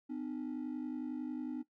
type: ring-modulated tone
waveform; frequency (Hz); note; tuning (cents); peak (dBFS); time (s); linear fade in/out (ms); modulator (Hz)
triangle; 278.5; C#4; +8; -31; 0.09-1.63; 20; 25.5
effects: noise-tail reverb RT60 0.1 s tail -18 dB re dry + tanh soft clip ceiling -31 dBFS